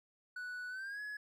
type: tone with pitch glide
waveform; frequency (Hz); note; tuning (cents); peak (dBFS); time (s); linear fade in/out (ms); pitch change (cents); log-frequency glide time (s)
triangle; 1480 to 1690.3; F#6 to G#6; 0 to +30; -39; 0.36-1.17; 5; +230; 0.69-1.01
effects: none